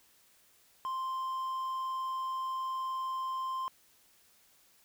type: tone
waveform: triangle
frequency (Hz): 1046.5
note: C6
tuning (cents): 0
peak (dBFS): -31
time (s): 0.85-3.68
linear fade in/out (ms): 0
effects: white hiss -65 dBFS RMS until 4.84 s